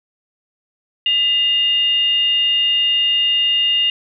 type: tone with frequency modulation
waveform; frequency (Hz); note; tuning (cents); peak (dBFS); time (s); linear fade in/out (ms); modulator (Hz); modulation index
sine; 2829; F7; +22; -13; 1.06-3.9; 2; 820; 0.27
effects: none